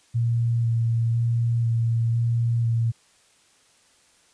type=tone with vibrato; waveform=sine; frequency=116.3 Hz; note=A#2; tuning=4 cents flat; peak=-19 dBFS; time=0.14-2.92 s; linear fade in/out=20 ms; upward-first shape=square; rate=1 Hz; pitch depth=13 cents each way; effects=white hiss -59 dBFS RMS until 4.33 s + resampled to 22050 Hz